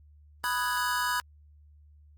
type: chord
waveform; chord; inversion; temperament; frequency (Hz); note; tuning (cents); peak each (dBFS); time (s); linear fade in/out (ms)
square; G# minor seventh; first; equal; 987.8 / 1244.5 / 1480 / 1661.2; B5 / D#6 / F#6 / G#6; 0 / 0 / 0 / 0; -31 / -35 / -35 / -33; 0.44-1.2; 0
effects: added 74 Hz sine -53 dBFS peak until 2.17 s + Opus 48 kbps